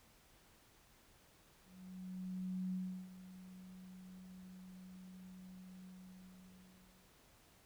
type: tone with ADSR envelope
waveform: sine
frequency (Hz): 185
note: F#3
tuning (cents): 0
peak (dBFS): -37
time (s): 1.63-7.15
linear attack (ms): 1100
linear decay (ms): 350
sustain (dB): -15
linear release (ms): 1300
effects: pink hiss -67 dBFS RMS until 7.65 s